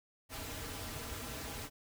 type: noise with comb filter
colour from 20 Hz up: pink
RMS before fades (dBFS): -43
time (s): 0.29-1.7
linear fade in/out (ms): 50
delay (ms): 5.5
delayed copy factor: -0.65
effects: none